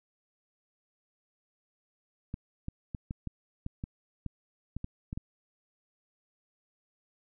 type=clicks; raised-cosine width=5 ms; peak=-23 dBFS; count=12; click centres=2.341 / 2.684 / 2.948 / 3.109 / 3.273 / 3.664 / 3.839 / 4.263 / 4.766 / 4.844 / 5.129 / 5.175 s; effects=none